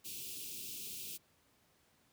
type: band-stop noise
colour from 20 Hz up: white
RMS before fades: -45 dBFS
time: 0.04-1.18 s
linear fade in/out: 20 ms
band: 450 to 2400 Hz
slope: 96 dB/octave
effects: pink hiss -71 dBFS RMS until 2.12 s + high-pass 80 Hz 12 dB/octave